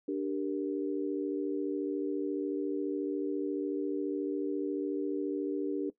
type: chord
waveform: sine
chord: G minor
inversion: second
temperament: equal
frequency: 293.7 / 392 / 466.2 Hz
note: D4 / G4 / Bb4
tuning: 0 / 0 / 0 cents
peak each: -32 / -35 / -38 dBFS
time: 0.08-5.9 s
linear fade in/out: 5 ms
effects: noise-tail reverb RT60 0.1 s tail -17 dB re dry

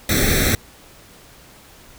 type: noise with comb filter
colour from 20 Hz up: pink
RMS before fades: -17 dBFS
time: 0.09-0.55 s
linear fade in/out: 2 ms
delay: 0.51 ms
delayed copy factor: +0.9
effects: pink hiss -46 dBFS RMS until 1.98 s

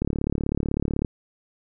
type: click train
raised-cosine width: 3 ms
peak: -11 dBFS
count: 38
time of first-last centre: 0.02-1.048 s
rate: 36 Hz
effects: none

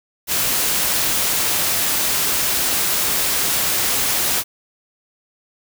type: noise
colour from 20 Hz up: white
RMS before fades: -19 dBFS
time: 0.27-4.44 s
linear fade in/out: 50 ms
effects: none

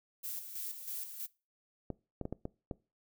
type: noise with tremolo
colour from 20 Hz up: violet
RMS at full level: -40 dBFS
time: 0.23-1.27 s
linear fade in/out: 20 ms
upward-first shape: square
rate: 3.1 Hz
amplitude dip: 55%
type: clicks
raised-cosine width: 2 ms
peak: -24 dBFS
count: 6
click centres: 1.903 / 2.213 / 2.254 / 2.326 / 2.454 / 2.712 s
effects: noise-tail reverb RT60 0.3 s tail -22 dB re dry

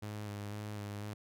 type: tone with vibrato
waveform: sawtooth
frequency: 103.83 Hz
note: G#2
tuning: in tune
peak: -36 dBFS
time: 0.02-1.14 s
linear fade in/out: 10 ms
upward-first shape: square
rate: 2 Hz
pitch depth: 22 cents each way
effects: none

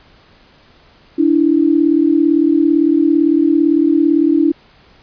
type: tone pair together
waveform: sine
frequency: 291.8 / 329.6 Hz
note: D4 / E4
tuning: -11 / 0 cents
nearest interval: major second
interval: 211 cents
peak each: -12 dBFS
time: 1.18-4.52 s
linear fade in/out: 10 ms
effects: pink hiss -48 dBFS RMS until 5.02 s + resampled to 11025 Hz

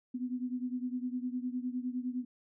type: beating tone pair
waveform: sine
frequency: 247.3 / 257.1 Hz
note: B3 / C4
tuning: +3 / -30 cents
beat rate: 9.8 Hz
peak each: -35 / -38 dBFS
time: 0.14-2.25 s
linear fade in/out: 10 ms
effects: none

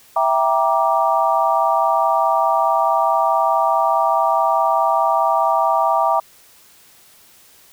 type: chord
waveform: sine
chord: E half-diminished seventh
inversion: none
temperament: equal with one note detuned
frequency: 659.3 / 784 / 944.8 / 1174.7 Hz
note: E5 / G5 / Bb5 / D6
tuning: 0 / 0 / +23 / 0 cents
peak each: -19 / -19 / -19 / -20 dBFS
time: 0.16-6.2 s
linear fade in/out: 5 ms
effects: white hiss -49 dBFS RMS until 7.72 s

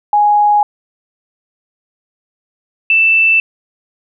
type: tone pair in turn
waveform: sine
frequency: 830.6 / 2655 Hz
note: G#5 / E7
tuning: 0 / +12 cents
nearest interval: octave + minor sixth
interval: 2012 cents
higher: second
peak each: -7 dBFS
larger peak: neither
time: 0.13-0.63 / 2.9-3.4 s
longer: neither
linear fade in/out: 2 ms
effects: none

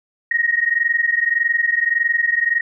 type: tone pair together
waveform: sine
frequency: 1864.7 / 1886.4 Hz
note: A#6 / A#6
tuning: 0 / +20 cents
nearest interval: unison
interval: 20 cents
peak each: -18 dBFS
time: 0.31-2.61 s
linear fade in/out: 5 ms
effects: none

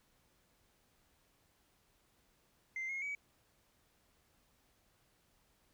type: tone with pitch steps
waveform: sine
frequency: 2082 / 2154 / 2272 Hz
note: C7 / C7 / C#7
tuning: -9 / +50 / +42 cents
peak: -36 dBFS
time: 2.76-3.15 s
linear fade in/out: 2 ms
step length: 130 ms
effects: tanh soft clip ceiling -35 dBFS + pink hiss -73 dBFS RMS until 5.73 s

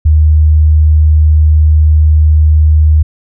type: tone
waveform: sine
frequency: 77 Hz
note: D#2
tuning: 17 cents flat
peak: -3 dBFS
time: 0.05-3.03 s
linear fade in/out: 10 ms
effects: none

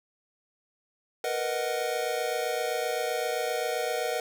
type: chord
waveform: square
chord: B major seventh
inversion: third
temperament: equal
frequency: 466.2 / 493.9 / 622.3 / 740 Hz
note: A#4 / B4 / D#5 / F#5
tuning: 0 / 0 / 0 / 0 cents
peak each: -34 dBFS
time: 1.24-4.2 s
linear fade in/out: 2 ms
effects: none

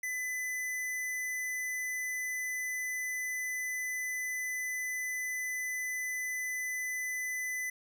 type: tone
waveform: square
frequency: 2007 Hz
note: B6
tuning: 27 cents sharp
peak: -34 dBFS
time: 0.03-7.7 s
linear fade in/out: 5 ms
effects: none

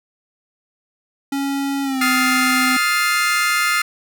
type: tone with pitch glide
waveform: square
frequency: 277.2 to 257.1 Hz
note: C#4 to C4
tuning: 0 to -30 cents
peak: -20 dBFS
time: 1.32-2.77 s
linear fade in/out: 5 ms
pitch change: -130 cents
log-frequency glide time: 1.83-2.03 s
type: chord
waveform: 35% pulse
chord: F dominant seventh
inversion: third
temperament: just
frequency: 1257.2 / 1396.9 / 1746.1 / 2095 Hz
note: Eb6 / F6 / A6 / C7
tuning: +18 / 0 / -14 / +2 cents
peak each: -20 / -19 / -24 / -18 dBFS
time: 2.01-3.82 s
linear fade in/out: 5 ms
effects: none

